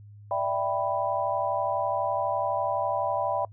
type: chord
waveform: sine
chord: E minor seventh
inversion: third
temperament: equal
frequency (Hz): 587.3 / 659.3 / 784 / 987.8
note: D5 / E5 / G5 / B5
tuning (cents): 0 / 0 / 0 / 0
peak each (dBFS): -30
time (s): 0.31-3.45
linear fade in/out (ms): 2
effects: noise-tail reverb RT60 0.1 s tail -26 dB re dry + added 103 Hz sine -45 dBFS peak until 3.52 s